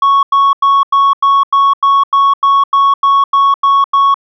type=tone bursts; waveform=sine; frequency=1108.7 Hz; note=C#6; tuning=in tune; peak=-3 dBFS; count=14; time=0.02-4.143 s; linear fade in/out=5 ms; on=210 ms; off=91 ms; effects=tanh soft clip ceiling -5 dBFS